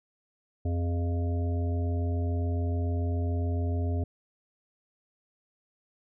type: harmonic tone with a mistuned harmonic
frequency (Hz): 87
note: F2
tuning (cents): -6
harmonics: 1 / 3 / 5 / 7 / 8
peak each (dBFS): -26 / -36 / -40 / -43 / -44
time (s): 0.65-4.04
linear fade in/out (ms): 5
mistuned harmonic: 5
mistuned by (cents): -73
effects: none